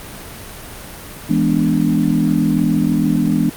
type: chord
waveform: sine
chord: E dominant seventh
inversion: none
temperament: equal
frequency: 164.81 / 207.7 / 246.9 / 293.7 Hz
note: E3 / G#3 / B3 / D4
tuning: 0 / 0 / 0 / 0 cents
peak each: -18 dBFS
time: 1.29-3.5 s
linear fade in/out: 10 ms
effects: pink hiss -33 dBFS RMS until 3.56 s + Opus 32 kbps